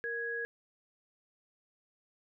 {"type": "tone pair together", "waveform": "sine", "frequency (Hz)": [466.2, 1661.3], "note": ["A#4", "G#6"], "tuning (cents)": [0, 0], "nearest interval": "octave + minor seventh", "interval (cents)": 2200, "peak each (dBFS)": [-39, -35], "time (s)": [0.04, 0.45], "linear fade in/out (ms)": 0, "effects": []}